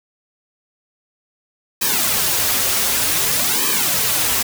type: noise with flanger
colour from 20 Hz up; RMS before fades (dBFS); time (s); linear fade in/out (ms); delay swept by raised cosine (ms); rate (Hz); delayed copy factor
white; -18; 1.81-4.43; 10; 1.4 to 6.7; 0.54; -1
effects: none